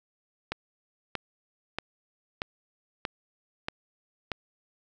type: click train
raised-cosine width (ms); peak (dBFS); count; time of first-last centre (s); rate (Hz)
0.3; -14; 7; 0.52-4.317; 1.58
effects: none